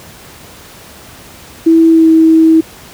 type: tone with pitch glide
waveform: sine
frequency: 327.2 to 322.1 Hz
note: E4 to E4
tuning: -13 to -40 cents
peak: -3 dBFS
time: 1.66-2.61 s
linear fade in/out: 10 ms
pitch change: -27 cents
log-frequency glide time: 1.89-2.09 s
effects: pink hiss -35 dBFS RMS until 2.93 s + high-pass 60 Hz 12 dB/octave